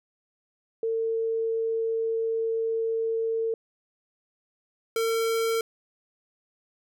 sine / square tone pair in turn, 451.5 / 453.7 Hz, A4 / A#4, +45 / -47 cents, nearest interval unison, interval 8 cents, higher second, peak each -24 dBFS, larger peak neither, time 0.83-3.54 / 4.96-5.61 s, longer first, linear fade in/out 2 ms, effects none

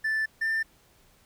triangle tone pair in turn, 1760 / 1788.7 Hz, A6 / A6, 0 / +28 cents, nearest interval unison, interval 28 cents, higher second, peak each -22 dBFS, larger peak neither, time 0.04-0.26 / 0.41-0.63 s, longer neither, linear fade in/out 10 ms, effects tanh soft clip ceiling -18 dBFS + pink hiss -61 dBFS RMS until 1.25 s

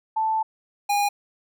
sine / square tone pair in turn, 880 / 816.6 Hz, A5 / G#5, 0 / -29 cents, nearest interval minor second, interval 129 cents, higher first, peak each -20 dBFS, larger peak neither, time 0.16-0.43 / 0.89-1.09 s, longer first, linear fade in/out 10 ms, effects none

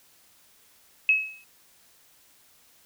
sine tone with exponential decay, 2573 Hz, E7, 43 cents flat, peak -14 dBFS, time 1.09-1.44 s, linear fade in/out 1 ms, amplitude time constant 76 ms, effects white hiss -59 dBFS RMS until 2.85 s

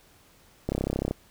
click train, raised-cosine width 2 ms, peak -13 dBFS, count 15, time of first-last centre 0.69-1.11 s, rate 33.3 Hz, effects pink hiss -58 dBFS RMS until 1.3 s

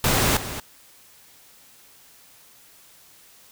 pink noise with echo, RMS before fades -20 dBFS, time 0.04-0.37 s, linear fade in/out 2 ms, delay 230 ms, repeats 1, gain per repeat -12 dB, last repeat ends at 0.6 s, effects white hiss -52 dBFS RMS until 3.51 s

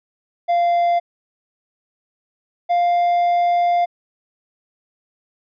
triangle tone pair in turn, 693 / 699.4 Hz, F5 / F5, -14 / +2 cents, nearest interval unison, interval 16 cents, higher second, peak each -12 dBFS, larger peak neither, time 0.48-1 / 2.69-3.86 s, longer second, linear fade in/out 20 ms, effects resampled to 11025 Hz

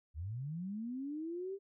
sine linear sweep, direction up, 69.3 to 401.5 Hz, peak -38 dBFS, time 0.14-1.59 s, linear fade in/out 50 ms, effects none

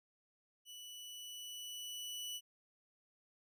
sawtooth tone with level ramp, 2960 Hz, F#7, in tune, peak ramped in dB -47 to -38 dBFS, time 0.65-2.41 s, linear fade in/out 50 ms, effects none

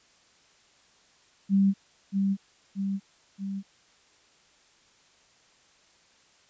sine tone with echo, 196 Hz, G3, in tune, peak -18 dBFS, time 1.49-1.74 s, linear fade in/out 50 ms, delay 630 ms, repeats 3, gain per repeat -4 dB, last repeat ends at 3.63 s, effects white hiss -61 dBFS RMS until 6.49 s + resampled to 16000 Hz

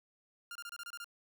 sawtooth tone bursts, 1400 Hz, F6, 4 cents sharp, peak -39 dBFS, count 8, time 0.51-1.044 s, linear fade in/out 2 ms, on 44 ms, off 26 ms, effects none

